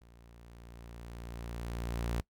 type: tone with level ramp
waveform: sawtooth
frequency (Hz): 58.27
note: A#1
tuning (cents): 0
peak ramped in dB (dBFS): -53 to -27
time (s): 0.01-2.21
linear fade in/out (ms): 5
effects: noise-tail reverb RT60 0.1 s tail -21 dB re dry